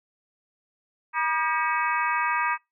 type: harmonic tone with a mistuned harmonic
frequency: 320 Hz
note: D#4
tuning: 49 cents sharp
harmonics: 3 / 4 / 5 / 6 / 7 / 8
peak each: -26 / -28 / -30 / -32 / -33 / -34 dBFS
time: 1.13-2.58 s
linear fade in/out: 50 ms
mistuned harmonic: 4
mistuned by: -93 cents
effects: noise-tail reverb RT60 0.2 s tail -23 dB re dry